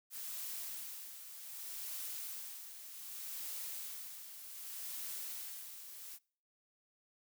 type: noise with tremolo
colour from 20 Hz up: blue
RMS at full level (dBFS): -43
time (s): 0.1-6.19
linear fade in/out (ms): 50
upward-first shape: sine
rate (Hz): 0.65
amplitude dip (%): 60
effects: noise-tail reverb RT60 0.5 s tail -25 dB re dry